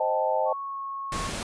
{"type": "chord", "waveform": "sine", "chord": "A half-diminished seventh", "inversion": "first", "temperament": "equal", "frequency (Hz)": [523.3, 622.3, 784, 880], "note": ["C5", "Eb5", "G5", "A5"], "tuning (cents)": [0, 0, 0, 0], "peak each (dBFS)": [-28, -27, -30, -27], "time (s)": [0, 0.53], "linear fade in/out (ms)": 5}
{"type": "tone with pitch glide", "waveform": "sine", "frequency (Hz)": [1106, 1095.8], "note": ["C#6", "C#6"], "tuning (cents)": [-4, -20], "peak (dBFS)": -31, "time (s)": [0.45, 1.31], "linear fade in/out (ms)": 50, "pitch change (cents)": -16, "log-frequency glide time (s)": [0.58, 0.8]}
{"type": "noise", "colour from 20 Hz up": "pink", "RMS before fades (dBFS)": -32, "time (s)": [1.12, 1.43], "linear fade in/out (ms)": 2}
{"effects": ["resampled to 22050 Hz"]}